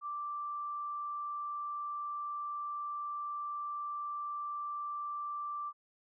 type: tone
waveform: sine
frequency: 1174 Hz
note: D6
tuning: 1 cent flat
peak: -36 dBFS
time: 0.01-5.73 s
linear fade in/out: 50 ms
effects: none